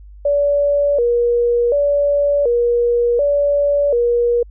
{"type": "tone with vibrato", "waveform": "sine", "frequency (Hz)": 523.3, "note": "C5", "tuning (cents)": 0, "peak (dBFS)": -12, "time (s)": [0.25, 4.43], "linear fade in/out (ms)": 5, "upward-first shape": "square", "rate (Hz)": 0.68, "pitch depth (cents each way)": 160, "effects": ["added 50 Hz sine -36 dBFS peak until 4.5 s"]}